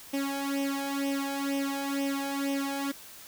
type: tone with flanger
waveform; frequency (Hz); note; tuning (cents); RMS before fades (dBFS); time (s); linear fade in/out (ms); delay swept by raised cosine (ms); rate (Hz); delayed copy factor
sawtooth; 277.2; C#4; 0; -31; 0.13-2.92; 10; 0.34 to 1.27; 2.1; +0.9
effects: white hiss -48 dBFS RMS until 3.27 s